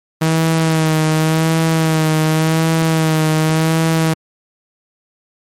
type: tone with vibrato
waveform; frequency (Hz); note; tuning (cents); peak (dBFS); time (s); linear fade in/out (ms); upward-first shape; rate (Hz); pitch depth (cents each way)
sawtooth; 159.4; D#3; +42; -8; 0.21-4.14; 10; sine; 0.89; 32
effects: MP3 64 kbps